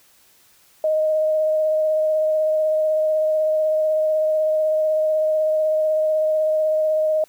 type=tone with vibrato; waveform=sine; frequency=622.3 Hz; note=D#5; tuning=in tune; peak=-16 dBFS; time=0.84-7.24 s; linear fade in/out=2 ms; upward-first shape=sine; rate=16 Hz; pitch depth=12 cents each way; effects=white hiss -55 dBFS RMS until 7.28 s

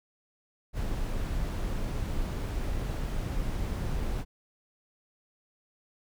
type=noise; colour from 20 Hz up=brown; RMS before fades=-31 dBFS; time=0.73-4.25 s; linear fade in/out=50 ms; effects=none

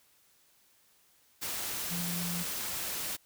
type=tone in noise; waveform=sine; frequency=173.9 Hz; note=F3; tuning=7 cents flat; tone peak=-35 dBFS; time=1.9-2.44 s; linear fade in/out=20 ms; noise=white; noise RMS=-36 dBFS; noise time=1.41-3.17 s; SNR=-2 dB; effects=white hiss -66 dBFS RMS until 3.25 s

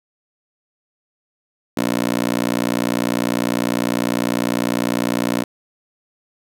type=tone with high-pass filter; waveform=15% pulse; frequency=60 Hz; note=B1; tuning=49 cents flat; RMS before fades=-20 dBFS; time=1.77-5.44 s; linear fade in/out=5 ms; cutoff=280 Hz; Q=1.7; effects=none

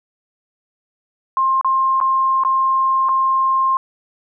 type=tone with dropouts; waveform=sine; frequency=1060 Hz; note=C6; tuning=22 cents sharp; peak=-13 dBFS; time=1.37-3.77 s; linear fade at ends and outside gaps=1 ms; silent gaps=1.612-1.646 / 2.002-2.012 / 2.436-2.449 / 3.087-3.091 s; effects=none

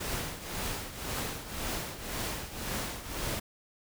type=noise with tremolo; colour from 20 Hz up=pink; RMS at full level=-33 dBFS; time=0-3.4 s; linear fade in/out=10 ms; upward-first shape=triangle; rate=1.9 Hz; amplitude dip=75%; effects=none

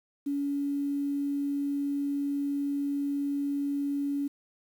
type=tone; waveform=sine; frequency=283.1 Hz; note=C#4; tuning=37 cents sharp; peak=-27 dBFS; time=0.26-4.28 s; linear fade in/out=10 ms; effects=9-bit

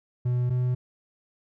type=tone pair in turn; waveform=triangle; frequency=123.47 / 125.05 Hz; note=B2 / B2; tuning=0 / +22 cents; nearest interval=unison; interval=22 cents; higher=second; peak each=-20 dBFS; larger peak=neither; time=0.25-0.5 / 0.5-0.75 s; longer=neither; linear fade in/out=10 ms; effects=none

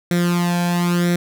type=tone with flanger; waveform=sawtooth; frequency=174.61 Hz; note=F3; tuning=in tune; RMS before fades=-18 dBFS; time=0.11-1.16 s; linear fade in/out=2 ms; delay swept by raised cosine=0.52 to 1.24 ms; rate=0.99 Hz; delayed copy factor=+0.75; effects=none

